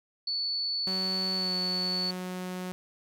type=tone; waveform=sine; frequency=4455 Hz; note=C#8; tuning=8 cents sharp; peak=-28 dBFS; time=0.27-2.11 s; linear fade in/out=5 ms
type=tone with pitch glide; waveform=sawtooth; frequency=188.3 to 182.83 Hz; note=F#3 to F#3; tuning=+31 to -20 cents; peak=-30 dBFS; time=0.87-2.72 s; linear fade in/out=0 ms; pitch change=-51 cents; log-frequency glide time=1.35-1.55 s
effects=none

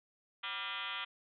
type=tone with frequency modulation; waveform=sine; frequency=2240 Hz; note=C#7; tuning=18 cents sharp; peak=-37 dBFS; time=0.43-1.05 s; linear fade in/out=10 ms; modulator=212 Hz; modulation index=5.8; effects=none

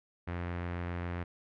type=tone with low-pass filter; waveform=sawtooth; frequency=87.31 Hz; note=F2; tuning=in tune; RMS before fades=-37 dBFS; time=0.27-1.24 s; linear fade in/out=10 ms; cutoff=2000 Hz; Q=1.7; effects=none

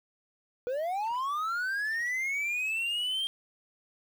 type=linear sweep; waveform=triangle; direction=up; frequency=477 to 3198 Hz; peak=-27 dBFS; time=0.67-3.27 s; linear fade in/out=0 ms; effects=9-bit

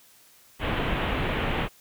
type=low-pass noise; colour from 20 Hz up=pink; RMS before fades=-27 dBFS; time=0.59-1.69 s; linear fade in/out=50 ms; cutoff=3300 Hz; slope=48 dB/octave; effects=white hiss -56 dBFS RMS until 1.8 s

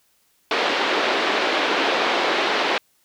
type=band-pass noise; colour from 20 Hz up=pink; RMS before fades=-21 dBFS; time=0.51-2.78 s; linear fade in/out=2 ms; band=330 to 4000 Hz; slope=24 dB/octave; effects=white hiss -63 dBFS RMS until 3.04 s

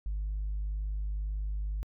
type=tone; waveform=sine; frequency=51 Hz; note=G#1; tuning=31 cents flat; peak=-29 dBFS; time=0.06-1.83 s; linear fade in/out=0 ms; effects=tanh soft clip ceiling -28 dBFS

